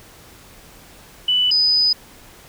sine tone pair in turn, 2980 / 4989 Hz, F#7 / D#8, +12 / +4 cents, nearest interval major sixth, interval 892 cents, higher second, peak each -14 / -13 dBFS, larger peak second, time 1.28-1.51 / 1.51-1.93 s, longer second, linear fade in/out 5 ms, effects pink hiss -45 dBFS RMS until 2.48 s

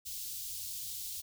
white band-stop noise, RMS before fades -41 dBFS, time 0.05-1.22 s, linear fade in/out 20 ms, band 110 to 3500 Hz, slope 24 dB/octave, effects none

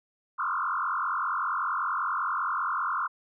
sine tone with frequency modulation, 1225 Hz, D#6, 27 cents flat, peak -26 dBFS, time 0.38-3.08 s, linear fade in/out 20 ms, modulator 45.1 Hz, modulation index 4.6, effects none

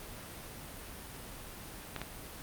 clicks, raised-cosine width 0.3 ms, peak -21 dBFS, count 2, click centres 1.963 / 2.016 s, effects pink hiss -46 dBFS RMS until 2.42 s + Opus 32 kbps

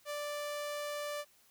sawtooth tone, 587.3 Hz, D5, in tune, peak -33 dBFS, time 0.05-1.25 s, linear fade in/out 50 ms, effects white hiss -66 dBFS RMS until 1.5 s

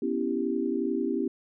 sine chord, C# half-diminished seventh, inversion third, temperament equal with one note detuned, 246.9 / 278.1 / 329.6 / 392 Hz, B3 / C#4 / E4 / G4, 0 / +6 / 0 / 0 cents, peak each -31 dBFS, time 0.02-1.28 s, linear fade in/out 5 ms, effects none

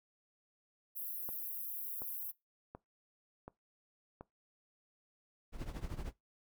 pink high-pass noise, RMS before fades -42 dBFS, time 0.95-2.32 s, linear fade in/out 20 ms, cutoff 12000 Hz, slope 48 dB/octave
click train, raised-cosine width 1 ms, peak -33 dBFS, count 5, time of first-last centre 1.29-4.21 s, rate 1.37 Hz
brown noise with tremolo, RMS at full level -38 dBFS, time 5.52-6.13 s, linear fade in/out 50 ms, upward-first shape triangle, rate 13 Hz, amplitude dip 85%
effects noise-tail reverb RT60 0.2 s tail -22 dB re dry

